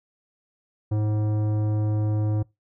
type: tone with tanh clipping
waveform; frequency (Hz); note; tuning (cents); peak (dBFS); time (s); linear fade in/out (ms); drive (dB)
triangle; 106.4; G#2; +42; -23; 0.91-2.43; 10; 18
effects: noise-tail reverb RT60 0.2 s tail -22 dB re dry